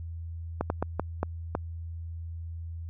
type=slowing click train; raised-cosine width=1 ms; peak=-13 dBFS; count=6; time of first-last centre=0.61-1.551 s; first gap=91 ms; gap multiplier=1.37; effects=added 83 Hz sine -35 dBFS peak until 2.89 s